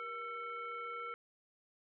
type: tone with frequency modulation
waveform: sine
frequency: 1343 Hz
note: E6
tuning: 32 cents sharp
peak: -40 dBFS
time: 0-1.14 s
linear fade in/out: 0 ms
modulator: 868 Hz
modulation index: 0.85
effects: none